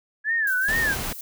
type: tone with vibrato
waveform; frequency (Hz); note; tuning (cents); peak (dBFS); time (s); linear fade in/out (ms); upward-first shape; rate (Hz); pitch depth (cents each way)
sine; 1661.2; G#6; 0; -20; 0.24-0.96; 50; sine; 2.3; 190
type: noise with tremolo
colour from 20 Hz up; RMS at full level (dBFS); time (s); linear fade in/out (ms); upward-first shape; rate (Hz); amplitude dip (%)
violet; -35; 0.47-1.21; 2; square; 7; 35
type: noise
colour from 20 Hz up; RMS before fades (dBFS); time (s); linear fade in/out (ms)
pink; -30; 0.68-1.13; 5
effects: none